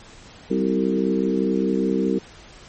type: harmonic tone with a mistuned harmonic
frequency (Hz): 65.1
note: C2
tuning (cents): -8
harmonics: 3 / 4 / 5 / 6 / 7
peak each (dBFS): -23 / -24 / -25 / -26 / -26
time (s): 0.5-2.19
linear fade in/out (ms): 10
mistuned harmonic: 6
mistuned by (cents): -25
effects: pink hiss -45 dBFS RMS until 2.68 s + MP3 32 kbps